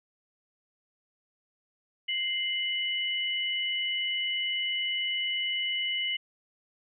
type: tone pair together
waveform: sine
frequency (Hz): 2091 / 2960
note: C7 / F#7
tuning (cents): -2 / 0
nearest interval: tritone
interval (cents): 602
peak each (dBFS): -32 / -29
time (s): 2.08-6.17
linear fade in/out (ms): 10
effects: none